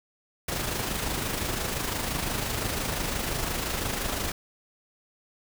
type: noise with amplitude modulation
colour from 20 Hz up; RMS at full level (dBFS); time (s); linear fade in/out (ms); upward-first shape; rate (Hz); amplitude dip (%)
pink; -28; 0.48-4.32; 5; sine; 25.8; 45
effects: none